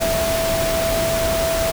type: tone in noise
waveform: sine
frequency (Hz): 659.3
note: E5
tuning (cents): 0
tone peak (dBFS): -19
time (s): 0-1.72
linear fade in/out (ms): 20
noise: pink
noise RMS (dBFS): -23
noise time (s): 0-1.72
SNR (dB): +1
effects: none